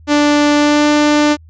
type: tone with pitch glide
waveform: sawtooth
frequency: 293.7 to 297.1 Hz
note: D4 to D4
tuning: 0 to +20 cents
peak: -5 dBFS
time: 0.07-1.37 s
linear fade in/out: 50 ms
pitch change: +20 cents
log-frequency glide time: 0.56-0.89 s
effects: added 80 Hz sine -38 dBFS peak until 1.49 s + resampled to 16000 Hz